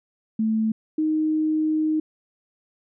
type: tone pair in turn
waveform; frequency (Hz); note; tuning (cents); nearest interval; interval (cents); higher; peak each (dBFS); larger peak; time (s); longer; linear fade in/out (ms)
sine; 220 / 311.1; A3 / D#4; 0 / 0; tritone; 600; second; -19; neither; 0.39-0.72 / 0.98-2; second; 5
effects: none